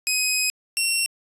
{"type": "tone pair in turn", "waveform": "15% pulse", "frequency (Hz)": [2520, 2728], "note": ["D#7", "F7"], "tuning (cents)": [21, -41], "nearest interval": "minor second", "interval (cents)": 138, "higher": "second", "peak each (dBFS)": -13, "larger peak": "neither", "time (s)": [[0.07, 0.5], [0.77, 1.06]], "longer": "first", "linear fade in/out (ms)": 0, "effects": ["resampled to 32000 Hz"]}